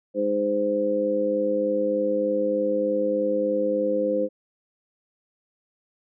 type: harmonic tone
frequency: 103.3 Hz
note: G#2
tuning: 9 cents flat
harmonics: 2 / 3 / 4 / 5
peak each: -31 / -28 / -32 / -22 dBFS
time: 0.14-4.29 s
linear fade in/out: 50 ms
effects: none